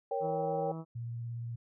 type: chord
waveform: sine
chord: G diminished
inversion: first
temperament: equal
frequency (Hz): 466.2 / 554.4 / 784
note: Bb4 / Db5 / G5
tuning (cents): 0 / 0 / 0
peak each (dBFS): -35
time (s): 0.11-0.72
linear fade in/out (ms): 5
type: harmonic tone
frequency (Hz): 162.2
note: E3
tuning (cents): -28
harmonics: 1 / 2 / 3 / 4 / 5 / 6 / 7 / 8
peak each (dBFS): -39 / -45 / -49 / -51 / -53 / -55 / -56 / -57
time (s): 0.2-0.85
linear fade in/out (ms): 50
type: tone with vibrato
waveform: sine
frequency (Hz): 117.5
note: A#2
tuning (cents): +14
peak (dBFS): -36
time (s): 0.95-1.56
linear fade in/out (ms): 10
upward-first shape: sine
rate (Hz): 17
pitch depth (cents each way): 17
effects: none